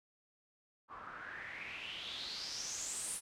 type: noise with low-pass filter sweep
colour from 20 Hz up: white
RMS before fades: -44 dBFS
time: 0.88-3.21 s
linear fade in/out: 50 ms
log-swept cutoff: 1100 to 10000 Hz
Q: 6
effects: none